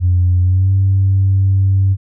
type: tone with pitch glide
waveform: sine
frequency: 89.6 to 96.59 Hz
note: F2 to G2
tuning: +45 to -25 cents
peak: -8 dBFS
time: 0-1.97 s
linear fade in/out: 50 ms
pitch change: +130 cents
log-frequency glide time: 0.4-0.72 s
effects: tanh soft clip ceiling -5 dBFS